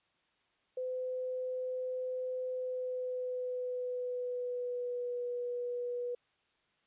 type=tone with pitch glide; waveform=sine; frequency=509 to 487.4 Hz; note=C5 to B4; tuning=-48 to -23 cents; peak=-34 dBFS; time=0.77-6.15 s; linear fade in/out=5 ms; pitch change=-75 cents; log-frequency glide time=2.49-5.25 s; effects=white hiss -74 dBFS RMS until 6.86 s + resampled to 8000 Hz